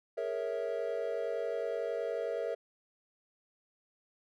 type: chord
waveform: triangle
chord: A# half-diminished seventh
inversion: third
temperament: equal with one note detuned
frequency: 415.3 / 466.2 / 554.4 / 653.9 Hz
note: G#4 / A#4 / C#5 / E5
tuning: 0 / 0 / 0 / -14 cents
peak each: -39 / -34 / -37 / -36 dBFS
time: 0.17-2.55 s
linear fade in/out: 10 ms
effects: none